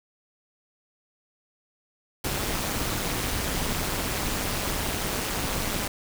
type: noise with amplitude modulation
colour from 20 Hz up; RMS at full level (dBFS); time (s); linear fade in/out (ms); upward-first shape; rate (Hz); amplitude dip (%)
pink; -25; 2.24-5.88; 5; sine; 207; 75
effects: none